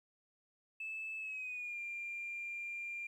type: tone with pitch glide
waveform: sine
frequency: 2620 to 2389 Hz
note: E7 to D7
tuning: -11 to +29 cents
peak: -39 dBFS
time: 0.8-3.07 s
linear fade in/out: 5 ms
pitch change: -160 cents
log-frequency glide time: 1.17-1.79 s
effects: tanh soft clip ceiling -35 dBFS + 12-bit